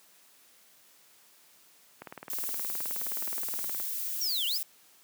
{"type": "click train", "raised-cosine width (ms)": 0.5, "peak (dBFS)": -26, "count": 35, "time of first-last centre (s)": [2.02, 3.8], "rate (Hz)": 19.1}
{"type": "noise", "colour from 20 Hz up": "violet", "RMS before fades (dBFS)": -34, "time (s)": [2.3, 4.63], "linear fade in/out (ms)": 0}
{"type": "linear two-way sweep", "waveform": "sine", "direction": "down then up", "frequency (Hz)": [5810, 2761, 5370], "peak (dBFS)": -29, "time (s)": [4.21, 4.58], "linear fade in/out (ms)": 5, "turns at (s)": 4.46}
{"effects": ["white hiss -60 dBFS RMS until 5.03 s", "high-pass 150 Hz 12 dB/octave"]}